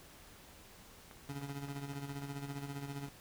clicks, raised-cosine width 0.5 ms, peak -37 dBFS, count 10, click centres 1.112 / 1.415 / 1.495 / 1.686 / 1.764 / 1.935 / 2.096 / 2.222 / 2.508 / 2.582 s
25% pulse tone with tremolo, 140.6 Hz, C#3, 25 cents sharp, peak -35 dBFS, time 1.29-3.09 s, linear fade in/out 2 ms, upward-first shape sine, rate 15 Hz, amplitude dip 60%
effects pink hiss -57 dBFS RMS until 3.2 s

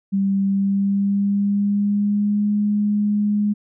sine tone with pitch glide, 196 to 207.4 Hz, G3 to G#3, 0 to -2 cents, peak -16 dBFS, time 0.12-3.54 s, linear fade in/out 20 ms, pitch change +98 cents, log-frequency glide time 0.46-2.49 s, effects none

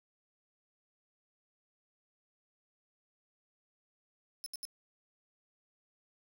25% pulse tone bursts, 5274 Hz, E8, in tune, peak -34 dBFS, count 3, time 4.44-4.652 s, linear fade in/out 0 ms, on 22 ms, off 73 ms, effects none

